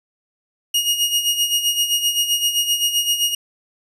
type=tone with tremolo; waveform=sawtooth; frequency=2870 Hz; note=F7; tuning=47 cents sharp; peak=-11 dBFS; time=0.74-3.35 s; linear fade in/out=5 ms; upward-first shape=sine; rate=7.7 Hz; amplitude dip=65%; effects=resampled to 32000 Hz